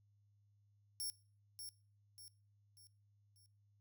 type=tone with echo; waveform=10% pulse; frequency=5470 Hz; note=F8; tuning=37 cents flat; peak=-35 dBFS; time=1-1.1 s; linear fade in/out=0 ms; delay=590 ms; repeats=4; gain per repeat=-7 dB; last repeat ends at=3.46 s; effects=noise-tail reverb RT60 0.4 s tail -19 dB re dry + added 102 Hz sine -70 dBFS peak until 3.8 s